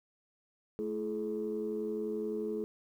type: tone cluster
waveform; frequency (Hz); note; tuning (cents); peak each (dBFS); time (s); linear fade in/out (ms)
sine; 217.8 / 334 / 425.5; A3 / E4 / G#4; -17 / +23 / +42; -38 / -39 / -34; 0.79-2.64; 0
effects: tanh soft clip ceiling -26 dBFS + 11-bit